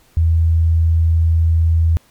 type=tone; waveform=sine; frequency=82 Hz; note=E2; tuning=9 cents flat; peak=-10 dBFS; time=0.17-1.97 s; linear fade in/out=0 ms; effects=pink hiss -53 dBFS RMS until 2.1 s + MP3 96 kbps